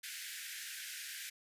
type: high-pass noise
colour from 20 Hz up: pink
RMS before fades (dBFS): -45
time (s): 0.03-1.3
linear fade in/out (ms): 10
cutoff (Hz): 1500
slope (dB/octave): 96
effects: resampled to 32000 Hz